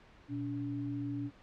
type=tone pair together; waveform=sine; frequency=120.37 / 286.3 Hz; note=B2 / D4; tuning=-44 / -44 cents; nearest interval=octave + minor third; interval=1500 cents; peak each=-39 / -36 dBFS; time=0.28-1.31 s; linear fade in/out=50 ms; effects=pink hiss -59 dBFS RMS until 1.42 s + low-pass 3000 Hz 12 dB/octave